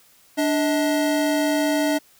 square tone pair together, 293.7 / 634.3 Hz, D4 / D#5, 0 / +33 cents, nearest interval octave + minor second, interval 1333 cents, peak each -21 / -24 dBFS, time 0.37-1.99 s, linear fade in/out 20 ms, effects white hiss -55 dBFS RMS until 2.19 s

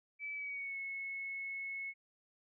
sine tone with pitch glide, 2304 to 2192 Hz, D7 to C#7, -34 to -20 cents, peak -39 dBFS, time 0.19-1.94 s, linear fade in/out 50 ms, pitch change -86 cents, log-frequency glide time 0.34-0.77 s, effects none

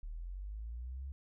sine linear sweep, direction up, 36.71 to 69.7 Hz, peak -40 dBFS, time 0.03-1.12 s, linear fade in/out 0 ms, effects none

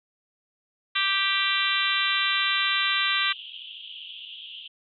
harmonic tone, 392 Hz, G4, in tune, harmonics 3 / 4 / 5 / 6 / 7 / 8 / 9 / 10, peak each -30 / -30 / -30 / -30 / -30 / -30 / -30 / -30 dBFS, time 0.95-3.33 s, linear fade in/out 10 ms
white band-pass noise, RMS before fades -41 dBFS, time 3.21-4.68 s, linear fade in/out 10 ms, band 2800 to 3400 Hz, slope 96 dB/octave
effects none

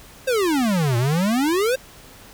square exponential two-way sweep, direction down then up, 540 to 114.7 to 540 Hz, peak -18 dBFS, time 0.27-1.76 s, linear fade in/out 10 ms, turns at 0.97 s, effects pink hiss -45 dBFS RMS until 2.33 s

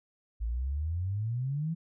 sine exponential sweep, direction up, 53.2 to 169.1 Hz, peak -29 dBFS, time 0.4-1.75 s, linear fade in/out 20 ms, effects none

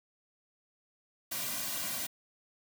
white noise with comb filter, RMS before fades -36 dBFS, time 1.31-2.07 s, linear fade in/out 10 ms, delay 2.3 ms, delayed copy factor -0.9, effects none

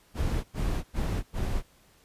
brown noise bursts, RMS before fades -28 dBFS, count 4, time 0.14-1.628 s, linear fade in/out 50 ms, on 300 ms, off 96 ms, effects pink hiss -61 dBFS RMS until 2.04 s + resampled to 32000 Hz

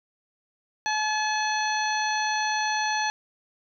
harmonic tone, 856 Hz, A5, 48 cents flat, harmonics 1 / 2 / 3 / 4 / 5 / 7, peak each -26 / -29 / -34 / -38 / -34 / -35 dBFS, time 0.86-3.1 s, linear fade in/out 0 ms, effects none

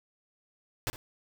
pink noise with echo, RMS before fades -31 dBFS, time 0.87-0.9 s, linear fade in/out 0 ms, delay 60 ms, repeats 1, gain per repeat -15 dB, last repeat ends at 0.96 s, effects none

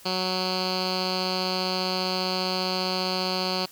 10% pulse tone with low-pass filter, 185 Hz, F#3, in tune, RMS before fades -27 dBFS, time 0.05-3.66 s, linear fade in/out 10 ms, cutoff 4400 Hz, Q 7.1, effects white hiss -50 dBFS RMS until 3.71 s

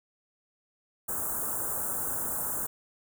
white band-stop noise, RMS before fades -32 dBFS, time 1.08-2.67 s, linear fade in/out 10 ms, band 1500 to 7400 Hz, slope 48 dB/octave, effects none

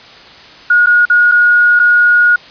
sine tone with dropouts, 1443 Hz, F#6, 44 cents flat, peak -5 dBFS, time 0.7-2.36 s, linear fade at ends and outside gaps 5 ms, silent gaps 0.861-0.869 / 1.054-1.099 / 1.315-1.319 / 1.793-1.797 s, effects white hiss -36 dBFS RMS until 2.5 s + resampled to 11025 Hz

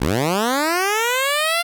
10% pulse linear sweep, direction up, 53.6 to 698.5 Hz, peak -9 dBFS, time 0-1.63 s, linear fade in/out 20 ms, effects none

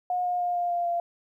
sine tone with pitch steps, 721 / 714.8 / 708.6 / 702.5 / 696.4 / 690.4 Hz, F#5 / F5 / F5 / F5 / F5 / F5, -45 / +40 / +25 / +10 / -5 / -20 cents, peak -24 dBFS, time 0.1-1 s, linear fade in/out 2 ms, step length 150 ms, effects 11-bit

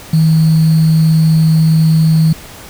sine tone with sample-and-hold, 159.5 Hz, D#3, 43 cents sharp, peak -6 dBFS, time 0.13-2.33 s, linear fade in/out 5 ms, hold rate 4410 Hz, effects pink hiss -33 dBFS RMS until 2.69 s

